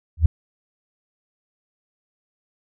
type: tone with exponential growth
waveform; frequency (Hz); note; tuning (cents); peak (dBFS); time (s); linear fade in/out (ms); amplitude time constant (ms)
sine; 80.4; E2; -43; -6; 0.17-0.26; 5; 19
effects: none